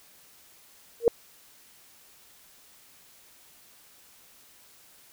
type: tone with exponential growth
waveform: sine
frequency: 466.2 Hz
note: A#4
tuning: in tune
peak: -11 dBFS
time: 1-1.08 s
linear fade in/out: 1 ms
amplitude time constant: 17 ms
effects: white hiss -56 dBFS RMS until 5.12 s